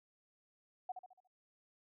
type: tone with echo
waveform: sine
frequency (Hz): 740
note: F#5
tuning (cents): 0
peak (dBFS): -37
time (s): 0.89-0.92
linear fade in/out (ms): 5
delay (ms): 71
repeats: 5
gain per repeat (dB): -7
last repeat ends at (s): 1.275
effects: none